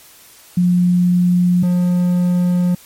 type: tone pair in turn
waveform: sine / triangle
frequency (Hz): 178 / 178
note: F3 / F3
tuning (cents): +33 / +33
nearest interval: unison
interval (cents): 0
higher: neither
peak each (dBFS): -10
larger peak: neither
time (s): 0.57-1.63 / 1.63-2.75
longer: second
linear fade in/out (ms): 5
effects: white hiss -44 dBFS RMS until 2.85 s + MP3 64 kbps